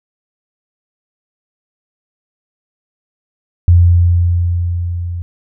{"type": "tone with level ramp", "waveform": "sine", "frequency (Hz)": 87, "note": "F2", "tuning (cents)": -6, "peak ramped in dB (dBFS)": [-3, -19], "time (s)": [3.68, 5.22], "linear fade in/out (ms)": 0, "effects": []}